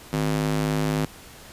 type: tone with high-pass filter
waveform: square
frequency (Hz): 51.9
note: G#1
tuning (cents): 0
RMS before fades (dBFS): -24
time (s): 0.13-1.05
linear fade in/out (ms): 0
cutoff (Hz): 180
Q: 1.6
effects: pink hiss -45 dBFS RMS until 1.52 s + resampled to 32000 Hz